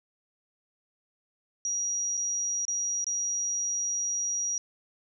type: tone with dropouts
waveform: sine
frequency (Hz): 5750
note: F8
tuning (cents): +50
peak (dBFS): -27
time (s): 1.65-4.58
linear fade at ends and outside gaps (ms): 1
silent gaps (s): 2.171-2.175 / 2.652-2.681 / 3.043-3.067
effects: none